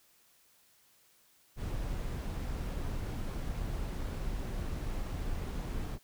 brown noise, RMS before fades -36 dBFS, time 1.56-5.99 s, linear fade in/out 50 ms, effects white hiss -66 dBFS RMS until 6.03 s

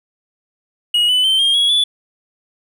triangle tone with pitch steps, 2895 / 2999 / 3106 / 3218 / 3333 / 3453 Hz, F#7 / F#7 / G7 / G7 / G#7 / A7, -38 / +23 / -17 / +45 / +5 / -33 cents, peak -10 dBFS, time 0.94-1.84 s, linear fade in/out 5 ms, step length 150 ms, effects none

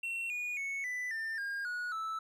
triangle tone with pitch steps, 2719 / 2451 / 2209 / 1990.4 / 1793.9 / 1616.7 / 1457.1 / 1313.2 Hz, F7 / D#7 / C#7 / B6 / A6 / G#6 / F#6 / E6, -47 / -27 / -7 / +13 / +33 / -47 / -27 / -7 cents, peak -33 dBFS, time 0.03-2.19 s, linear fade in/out 5 ms, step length 270 ms, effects none

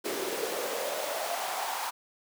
pink noise with high-pass filter sweep, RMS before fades -33 dBFS, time 0.04-1.91 s, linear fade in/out 20 ms, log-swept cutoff 360 to 910 Hz, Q 4.2, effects none

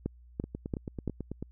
two click trains, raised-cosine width 3 ms, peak -23 / -18 dBFS, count 10 / 4, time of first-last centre 0.44-1.426 / 0.06-1.077 s, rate 9.13 / 2.95 Hz, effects added 60 Hz sine -52 dBFS peak until 1.51 s

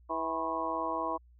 harmonic tone with a mistuned harmonic, 163.7 Hz, E3, 12 cents flat, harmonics 2 / 3 / 4 / 5 / 6 / 7, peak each -39 / -41 / -37 / -41 / -35 / -36 dBFS, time 0.09-1.18 s, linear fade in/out 20 ms, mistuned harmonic 7, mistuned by -92 cents, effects added 60 Hz sine -56 dBFS peak until 1.39 s

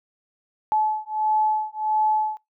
sine beating tone pair, 860 / 861.5 Hz, A5 / A5, -40 / -37 cents, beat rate 1.5 Hz, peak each -23 dBFS, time 0.72-2.37 s, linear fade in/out 0 ms, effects noise-tail reverb RT60 0.2 s tail -26 dB re dry

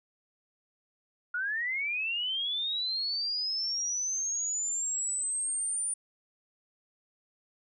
sine linear sweep, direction up, 1412 to 9330 Hz, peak -29 dBFS, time 1.34-5.94 s, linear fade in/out 5 ms, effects none

